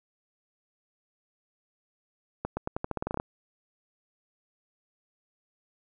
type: accelerating click train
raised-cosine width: 1 ms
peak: -16 dBFS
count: 13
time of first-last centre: 2.45-3.2 s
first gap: 120 ms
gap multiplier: 0.87
effects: none